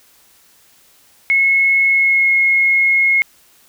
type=tone with pitch glide; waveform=sine; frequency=2181 to 2162 Hz; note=C#7 to C#7; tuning=-29 to -44 cents; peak=-10 dBFS; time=1.3-3.22 s; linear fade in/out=0 ms; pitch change=-15 cents; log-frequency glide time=1.86-2.31 s; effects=white hiss -51 dBFS RMS until 3.68 s